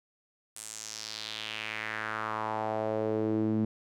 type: tone with band-pass filter sweep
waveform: sawtooth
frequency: 109.1 Hz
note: A2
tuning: 14 cents flat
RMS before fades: -33 dBFS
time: 0.56-3.65 s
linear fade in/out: 5 ms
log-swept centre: 9000 to 240 Hz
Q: 2.9
effects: none